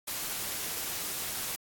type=noise; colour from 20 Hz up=white; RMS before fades=-35 dBFS; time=0.07-1.56 s; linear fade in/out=10 ms; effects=AAC 64 kbps